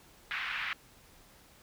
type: band-pass noise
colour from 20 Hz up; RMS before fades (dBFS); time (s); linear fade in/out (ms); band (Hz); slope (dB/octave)
pink; -36; 0.31-0.73; 0; 1400 to 2800; 24
effects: pink hiss -59 dBFS RMS until 1.62 s